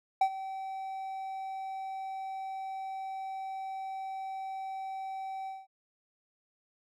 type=tone with ADSR envelope; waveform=triangle; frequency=769 Hz; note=G5; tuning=33 cents flat; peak=-18 dBFS; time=0.21-5.67 s; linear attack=5 ms; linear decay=72 ms; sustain=-16 dB; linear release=200 ms; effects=none